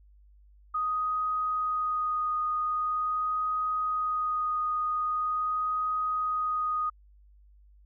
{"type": "tone with vibrato", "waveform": "sine", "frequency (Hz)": 1244.5, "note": "D#6", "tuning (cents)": 0, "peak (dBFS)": -26, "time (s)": [0.74, 6.9], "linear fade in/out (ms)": 10, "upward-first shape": "sine", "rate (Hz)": 0.43, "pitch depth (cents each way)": 10, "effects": ["added 50 Hz sine -54 dBFS peak until 7.85 s"]}